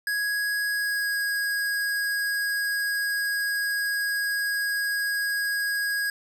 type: tone with pitch glide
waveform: square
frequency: 1661.2 to 1647.8 Hz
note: G#6 to G#6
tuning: 0 to -14 cents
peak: -25 dBFS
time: 0.07-6.1 s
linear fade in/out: 2 ms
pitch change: -14 cents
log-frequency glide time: 0.7-1.15 s
effects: none